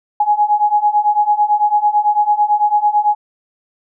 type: beating tone pair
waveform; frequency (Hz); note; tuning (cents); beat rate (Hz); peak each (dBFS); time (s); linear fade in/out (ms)
sine; 830.6 / 839.6; G#5 / G#5; 0 / +19; 9; -15 / -13; 0.2-3.15; 5
effects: none